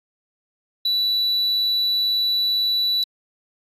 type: tone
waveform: sine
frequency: 3951 Hz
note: B7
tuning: in tune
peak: -15 dBFS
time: 0.85-3.04 s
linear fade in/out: 5 ms
effects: tanh soft clip ceiling -17 dBFS + AAC 64 kbps